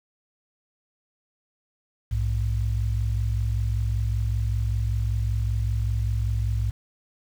sine tone pair together, 61.51 / 106.7 Hz, B1 / G#2, -6 / +47 cents, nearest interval minor seventh, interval 953 cents, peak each -24 dBFS, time 2.11-6.71 s, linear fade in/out 10 ms, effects tanh soft clip ceiling -14 dBFS + 8-bit

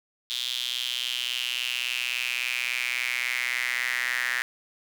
square tone with high-pass filter sweep, 61.8 Hz, B1, 2 cents sharp, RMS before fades -29 dBFS, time 0.3-4.42 s, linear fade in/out 0 ms, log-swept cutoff 3500 to 1800 Hz, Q 5.7, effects none

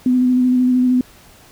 sine tone with vibrato, 251.8 Hz, B3, 34 cents sharp, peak -11 dBFS, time 0.06-1.01 s, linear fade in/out 2 ms, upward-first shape square, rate 13 Hz, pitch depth 15 cents each way, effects pink hiss -46 dBFS RMS until 1.51 s

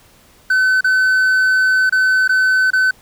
triangle tone with dropouts, 1518 Hz, F#6, 44 cents sharp, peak -9 dBFS, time 0.5-2.91 s, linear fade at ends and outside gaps 5 ms, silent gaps 0.809-0.843 / 1.896-1.923 / 2.278-2.292 / 2.705-2.732 s, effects pink hiss -49 dBFS RMS until 3.01 s

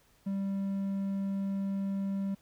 triangle tone, 196 Hz, G3, in tune, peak -28 dBFS, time 0.26-2.35 s, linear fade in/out 10 ms, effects pink hiss -66 dBFS RMS until 2.41 s

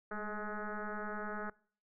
sine tone with frequency modulation, 635 Hz, D#5, 35 cents sharp, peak -37 dBFS, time 0.11-1.5 s, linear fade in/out 5 ms, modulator 210 Hz, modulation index 4.7, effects noise-tail reverb RT60 0.5 s tail -23 dB re dry

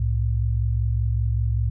sine tone pair together, 64.82 / 110 Hz, C2 / A2, -16 / 0 cents, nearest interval major sixth, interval 916 cents, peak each -22 dBFS, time 0-1.7 s, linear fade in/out 5 ms, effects none

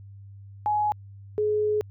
sine tone pair in turn, 840 / 422.7 Hz, G#5 / G#4, +19 / +31 cents, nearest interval octave, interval 1188 cents, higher first, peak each -21 dBFS, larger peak neither, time 0.66-0.92 / 1.38-1.81 s, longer second, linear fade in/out 0 ms, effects added 99 Hz sine -42 dBFS peak until 1.9 s

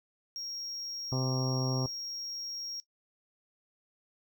triangle tone, 5588 Hz, F8, in tune, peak -36 dBFS, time 0.36-2.8 s, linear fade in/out 0 ms
harmonic tone, 130 Hz, C3, 11 cents flat, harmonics 1 / 2 / 3 / 4 / 5 / 6 / 7 / 8 / 9, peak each -30 / -36 / -40 / -42 / -44 / -46 / -47 / -48 / -49 dBFS, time 1.12-1.86 s, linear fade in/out 2 ms
effects noise-tail reverb RT60 0.1 s tail -17 dB re dry

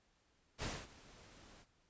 pink noise with ADSR envelope, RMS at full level -40 dBFS, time 0.58-1.66 s, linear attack 50 ms, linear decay 240 ms, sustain -20 dB, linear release 61 ms, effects pink hiss -75 dBFS RMS until 1.89 s + resampled to 16000 Hz

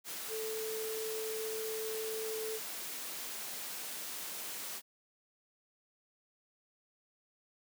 sine tone in noise, 439.7 Hz, A4, 1 cent flat, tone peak -37 dBFS, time 0.28-2.6 s, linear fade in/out 50 ms, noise white, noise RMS -42 dBFS, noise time 0.04-4.82 s, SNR +2 dB, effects high-pass 200 Hz 12 dB/octave

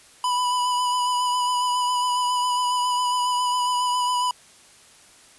square tone with vibrato, 990 Hz, B5, 4 cents sharp, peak -21 dBFS, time 0.24-4.31 s, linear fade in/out 2 ms, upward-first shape sine, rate 7.3 Hz, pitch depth 20 cents each way, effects white hiss -51 dBFS RMS until 5.38 s + resampled to 24000 Hz

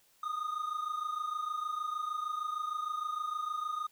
triangle tone pair together, 1225.5 / 1252 Hz, D#6 / D#6, -27 / +10 cents, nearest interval unison, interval 37 cents, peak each -33 / -37 dBFS, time 0.23-3.87 s, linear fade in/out 5 ms, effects white hiss -67 dBFS RMS until 3.91 s

